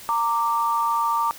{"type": "tone pair together", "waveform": "sine", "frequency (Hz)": [921.4, 1174.7], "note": ["A#5", "D6"], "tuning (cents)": [-20, 0], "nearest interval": "major third", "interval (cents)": 420, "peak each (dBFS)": -22, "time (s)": [0.09, 1.31], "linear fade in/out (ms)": 0, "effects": ["white hiss -42 dBFS RMS until 1.38 s"]}